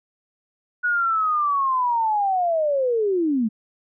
sine linear sweep, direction down, 1468 to 207.7 Hz, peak -18 dBFS, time 0.83-3.49 s, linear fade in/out 20 ms, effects none

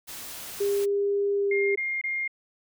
white noise, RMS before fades -39 dBFS, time 0.07-0.86 s, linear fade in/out 20 ms
sine tone with pitch glide, 402.7 to 398.8 Hz, G4 to G4, +47 to +30 cents, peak -22 dBFS, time 0.6-1.76 s, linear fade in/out 10 ms, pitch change -17 cents, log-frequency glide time 1.34-1.57 s
sine tone bursts, 2122 Hz, C7, 24 cents sharp, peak -26 dBFS, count 3, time 1.51-2.278 s, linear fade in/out 5 ms, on 240 ms, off 24 ms
effects none

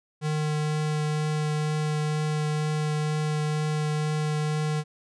square tone with vibrato, 152.3 Hz, D#3, 37 cents flat, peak -25 dBFS, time 0.21-4.84 s, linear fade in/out 50 ms, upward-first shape triangle, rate 2.1 Hz, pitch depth 10 cents each way, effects resampled to 22050 Hz

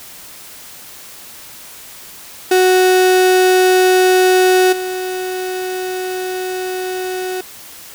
35% pulse tone with level steps, 370 Hz, F#4, in tune, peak -7 / -18 dBFS, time 2.51-7.41 s, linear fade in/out 5 ms, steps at 4.72 s, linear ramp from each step 10 ms, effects white hiss -36 dBFS RMS until 7.94 s

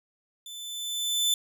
sawtooth tone with level ramp, 3520 Hz, A7, in tune, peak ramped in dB -37 to -18 dBFS, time 0.46-1.34 s, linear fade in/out 2 ms, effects none

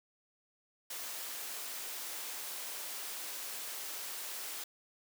white high-pass noise, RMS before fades -42 dBFS, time 0.9-4.64 s, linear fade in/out 5 ms, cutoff 380 Hz, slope 12 dB/octave, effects none

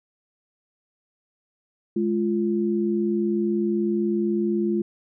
sine tone pair together, 210 / 346.1 Hz, G#3 / F4, +19 / -16 cents, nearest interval major sixth, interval 865 cents, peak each -23 dBFS, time 1.96-4.82 s, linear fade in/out 5 ms, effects none

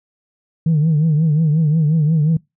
sine tone with vibrato, 155.8 Hz, D#3, 3 cents sharp, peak -10 dBFS, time 0.66-2.37 s, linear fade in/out 5 ms, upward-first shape triangle, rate 5.6 Hz, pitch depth 120 cents each way, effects noise-tail reverb RT60 0.2 s tail -24 dB re dry + tanh soft clip ceiling -9 dBFS

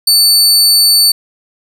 sawtooth tone, 4500 Hz, C#8, 25 cents sharp, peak -3 dBFS, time 0.07-1.12 s, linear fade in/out 5 ms, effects none

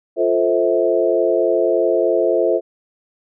sine chord, F major seventh, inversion none, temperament equal with one note detuned, 349.2 / 440 / 523.3 / 647.9 Hz, F4 / A4 / C5 / E5, 0 / 0 / 0 / -30 cents, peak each -19 dBFS, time 0.16-2.61 s, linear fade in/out 50 ms, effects none

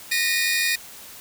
sawtooth tone cluster, 1849 / 1941 / 2453 / 4373 Hz, A#6 / B6 / D#7 / C#8, -15 / -31 / -25 / -24 cents, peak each -21 / -25 / -20 / -27 dBFS, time 0.11-0.76 s, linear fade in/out 10 ms, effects white hiss -42 dBFS RMS until 1.2 s

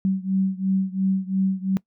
sine beating tone pair, 190 / 192.9 Hz, F#3 / G3, +46 / -28 cents, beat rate 2.9 Hz, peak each -22 / -24 dBFS, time 0.05-1.77 s, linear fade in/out 0 ms, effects noise-tail reverb RT60 0.1 s tail -22 dB re dry

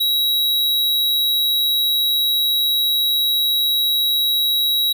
square tone, 3862 Hz, B7, 39 cents flat, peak -16 dBFS, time 0-4.93 s, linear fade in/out 10 ms, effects none

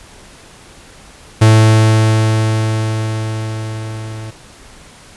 45% pulse tone with level ramp, 109.9 Hz, A2, 2 cents flat, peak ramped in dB -4 to -25 dBFS, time 1.41-4.31 s, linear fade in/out 10 ms, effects pink hiss -40 dBFS RMS until 5.16 s + resampled to 24000 Hz

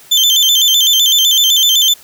35% pulse tone with vibrato, 3322 Hz, G#7, in tune, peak -6 dBFS, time 0.11-1.94 s, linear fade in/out 10 ms, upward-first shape square, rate 7.9 Hz, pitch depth 99 cents each way, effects white hiss -41 dBFS RMS until 2.03 s

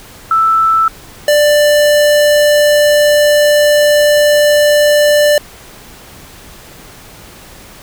sine / square tone pair in turn, 1321 / 590.8 Hz, E6 / D5, +3 / +10 cents, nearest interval octave + major second, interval 1393 cents, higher first, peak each -7 dBFS, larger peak neither, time 0.31-0.88 / 1.28-5.38 s, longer second, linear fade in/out 2 ms, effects pink hiss -36 dBFS RMS until 7.82 s

